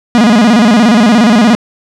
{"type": "tone with vibrato", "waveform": "45% pulse", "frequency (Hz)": 223.7, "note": "A3", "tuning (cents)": 29, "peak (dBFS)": -4, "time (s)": [0.15, 1.55], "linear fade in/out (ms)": 0, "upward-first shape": "square", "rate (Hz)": 17, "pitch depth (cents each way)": 130, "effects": ["low-pass 6000 Hz 12 dB/octave"]}